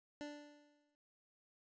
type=tone with exponential decay; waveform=25% pulse; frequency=293.7 Hz; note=D4; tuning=in tune; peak=-39 dBFS; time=0.21-0.95 s; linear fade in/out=0 ms; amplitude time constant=160 ms; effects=resampled to 16000 Hz